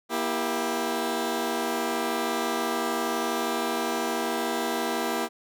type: chord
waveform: 15% pulse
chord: E diminished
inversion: second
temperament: just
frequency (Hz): 237.3 / 329.6 / 395.6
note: Bb3 / E4 / G4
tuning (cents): +31 / 0 / +16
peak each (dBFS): -24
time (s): 0.09-5.29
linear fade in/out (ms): 50
effects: none